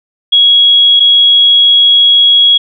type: tone pair in turn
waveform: sine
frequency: 3322 / 3322 Hz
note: G#7 / G#7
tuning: 0 / 0 cents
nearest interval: unison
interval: 0 cents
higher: neither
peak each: -3 dBFS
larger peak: neither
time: 0.32-1 / 1-2.58 s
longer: second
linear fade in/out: 10 ms
effects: none